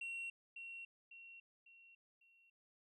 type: tone with echo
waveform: sine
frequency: 2733 Hz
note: F7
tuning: 38 cents flat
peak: -40 dBFS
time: 0.01-0.3 s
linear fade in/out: 5 ms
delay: 550 ms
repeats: 4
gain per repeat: -7 dB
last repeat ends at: 2.5 s
effects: tanh soft clip ceiling -41 dBFS